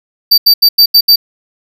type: tone bursts at uneven times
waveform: square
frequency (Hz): 4639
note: D8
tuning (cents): -22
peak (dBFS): -3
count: 6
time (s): 0.31-0.38 / 0.46-0.54 / 0.62-0.69 / 0.78-0.86 / 0.94-1.01 / 1.08-1.16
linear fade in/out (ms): 10
effects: none